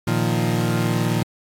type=chord; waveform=30% pulse; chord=Bb suspended fourth; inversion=none; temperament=equal; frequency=116.54 / 155.56 / 174.61 Hz; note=Bb2 / Eb3 / F3; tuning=0 / 0 / 0 cents; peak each=-19 / -22 / -21 dBFS; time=0.07-1.23 s; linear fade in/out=5 ms; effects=AAC 64 kbps